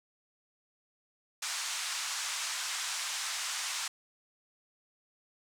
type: band-pass noise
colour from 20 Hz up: white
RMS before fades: -36 dBFS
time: 1.42-3.88 s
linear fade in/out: 5 ms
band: 880 to 8100 Hz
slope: 24 dB/octave
effects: none